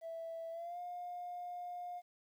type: tone with pitch glide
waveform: triangle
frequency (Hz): 659.3 to 710.7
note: E5 to F5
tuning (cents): 0 to +30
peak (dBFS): -38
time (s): 0.01-2.02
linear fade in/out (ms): 50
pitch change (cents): +130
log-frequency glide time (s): 0.51-0.79
effects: tanh soft clip ceiling -39 dBFS + 12-bit